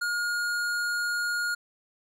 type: tone with hard clipping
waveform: sine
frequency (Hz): 1428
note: F6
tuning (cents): +38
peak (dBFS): -28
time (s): 0.01-1.55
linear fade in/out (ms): 10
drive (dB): 14
effects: none